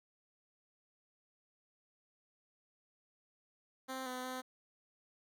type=tone with pitch steps; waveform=10% pulse; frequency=261.7 / 253.3 / 256.3 Hz; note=C4 / B3 / C4; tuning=0 / +44 / -36 cents; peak=-32 dBFS; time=3.88-4.42 s; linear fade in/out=20 ms; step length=180 ms; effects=none